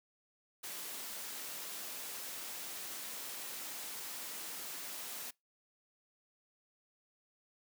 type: noise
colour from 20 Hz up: white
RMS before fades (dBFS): -44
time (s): 0.63-5.31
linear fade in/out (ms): 10
effects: noise-tail reverb RT60 0.2 s tail -25 dB re dry + high-pass 200 Hz 12 dB/octave